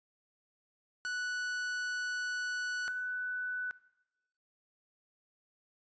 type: tone pair in turn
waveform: 45% pulse / sine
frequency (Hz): 1480 / 1492.9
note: F#6 / F#6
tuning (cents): 0 / +15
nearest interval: unison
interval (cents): 15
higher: second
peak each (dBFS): -34 / -34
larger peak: neither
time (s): 1.05-2.88 / 2.88-3.71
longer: first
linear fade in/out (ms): 0
effects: noise-tail reverb RT60 0.9 s tail -19 dB re dry + resampled to 16000 Hz